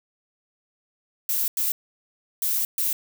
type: noise bursts at uneven times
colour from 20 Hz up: violet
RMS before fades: -24 dBFS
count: 4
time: 1.29-1.48 / 1.57-1.72 / 2.42-2.65 / 2.78-2.93 s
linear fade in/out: 2 ms
effects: none